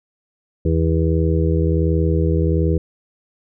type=harmonic tone; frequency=81.3 Hz; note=E2; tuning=23 cents flat; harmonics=1 / 2 / 4 / 5 / 6; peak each=-17 / -20 / -23 / -24 / -25 dBFS; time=0.65-2.78 s; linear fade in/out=5 ms; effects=none